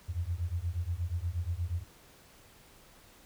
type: beating tone pair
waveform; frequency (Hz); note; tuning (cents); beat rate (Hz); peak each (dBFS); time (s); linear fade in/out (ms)
sine; 82.41 / 90.81; E2 / F#2; 0 / -32; 8.4; -34 / -34; 0.08-1.84; 20
effects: pink hiss -58 dBFS RMS until 3.25 s